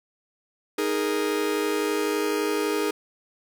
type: chord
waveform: 45% pulse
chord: D# suspended fourth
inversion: none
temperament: just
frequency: 311.1 / 414.8 / 466.7 Hz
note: D#4 / G#4 / A#4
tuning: 0 / -2 / +2 cents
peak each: -28 / -26 / -30 dBFS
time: 0.78-2.91 s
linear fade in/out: 5 ms
effects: none